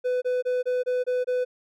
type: tone bursts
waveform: triangle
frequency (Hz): 500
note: B4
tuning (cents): +21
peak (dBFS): -20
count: 7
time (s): 0.04-1.45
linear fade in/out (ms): 20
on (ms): 180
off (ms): 25
effects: none